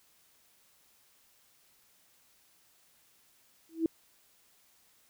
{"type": "tone with exponential growth", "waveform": "sine", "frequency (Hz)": 326.3, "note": "E4", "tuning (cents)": -18, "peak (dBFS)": -21, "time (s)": [3.69, 3.86], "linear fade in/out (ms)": 2, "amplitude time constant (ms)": 36, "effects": ["white hiss -66 dBFS RMS until 5.09 s"]}